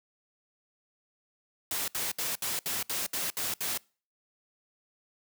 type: noise bursts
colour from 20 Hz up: white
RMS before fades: -32 dBFS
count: 9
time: 1.71-3.776 s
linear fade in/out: 2 ms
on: 170 ms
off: 67 ms
effects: noise-tail reverb RT60 0.4 s tail -26 dB re dry + high-pass 80 Hz 12 dB/octave